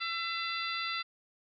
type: harmonic tone with a mistuned harmonic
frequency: 673 Hz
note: E5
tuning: 36 cents sharp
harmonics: 2 / 3 / 4 / 5 / 6 / 7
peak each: -37 / -39 / -40 / -41 / -42 / -42 dBFS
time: 0-1.03 s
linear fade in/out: 20 ms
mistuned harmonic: 5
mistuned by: +71 cents
effects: none

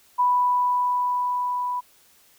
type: tone with level ramp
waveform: sine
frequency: 987.8 Hz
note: B5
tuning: in tune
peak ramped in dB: -16 to -24 dBFS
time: 0.18-1.81 s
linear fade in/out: 20 ms
effects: white hiss -57 dBFS RMS until 2.38 s

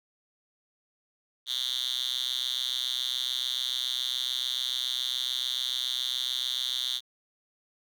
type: tone with high-pass filter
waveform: 5% pulse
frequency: 127 Hz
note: B2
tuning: 49 cents sharp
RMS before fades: -31 dBFS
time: 1.46-7.01 s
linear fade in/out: 50 ms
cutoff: 3500 Hz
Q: 7.5
effects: none

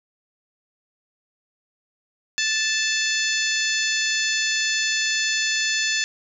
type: harmonic tone with a mistuned harmonic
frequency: 878 Hz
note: A5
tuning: 4 cents flat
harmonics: 2 / 3 / 4 / 5 / 6 / 7 / 8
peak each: -25 / -27 / -28 / -29 / -30 / -30 / -31 dBFS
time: 2.38-6.04 s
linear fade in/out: 0 ms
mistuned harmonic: 6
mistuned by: -34 cents
effects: none

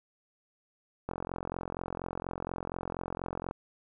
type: click train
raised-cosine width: 1 ms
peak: -21 dBFS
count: 108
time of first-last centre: 1.09-3.511 s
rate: 44.2 Hz
effects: none

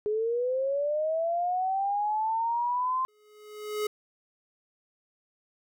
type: linear sweep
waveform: sine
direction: up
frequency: 415.3 to 1046.5 Hz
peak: -25 dBFS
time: 0.06-3.05 s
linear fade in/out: 0 ms
type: tone with exponential growth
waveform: square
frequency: 422.3 Hz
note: G#4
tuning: 29 cents sharp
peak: -26 dBFS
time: 3.08-3.87 s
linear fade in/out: 5 ms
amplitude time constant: 170 ms
effects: none

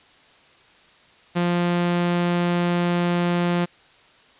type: tone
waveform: sawtooth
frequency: 174.61 Hz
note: F3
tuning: in tune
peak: -15 dBFS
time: 1.35-3.66 s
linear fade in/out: 20 ms
effects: white hiss -53 dBFS RMS until 4.39 s + resampled to 8000 Hz

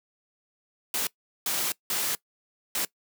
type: noise bursts at uneven times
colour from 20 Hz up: white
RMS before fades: -28 dBFS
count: 4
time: 0.94-1.07 / 1.46-1.72 / 1.9-2.15 / 2.75-2.85 s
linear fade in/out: 2 ms
effects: noise-tail reverb RT60 0.1 s tail -21 dB re dry + high-pass 150 Hz 12 dB/octave

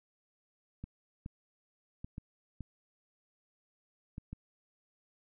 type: clicks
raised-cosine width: 5 ms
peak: -29 dBFS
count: 7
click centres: 0.84 / 1.261 / 2.045 / 2.181 / 2.607 / 4.181 / 4.33 s
effects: none

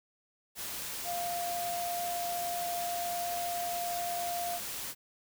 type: tone in noise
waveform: sine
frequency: 698.5 Hz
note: F5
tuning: in tune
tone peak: -33 dBFS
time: 1.04-4.6 s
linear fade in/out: 50 ms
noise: white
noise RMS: -39 dBFS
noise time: 0.55-4.95 s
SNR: +3 dB
effects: none

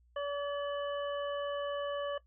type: harmonic tone with a mistuned harmonic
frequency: 572 Hz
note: D5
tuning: 46 cents flat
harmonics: 1 / 2 / 3 / 5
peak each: -34 / -40 / -44 / -48 dBFS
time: 0.16-2.18 s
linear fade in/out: 5 ms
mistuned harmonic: 5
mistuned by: +74 cents
effects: noise-tail reverb RT60 0.1 s tail -18 dB re dry + added 60 Hz sine -63 dBFS peak until 2.26 s

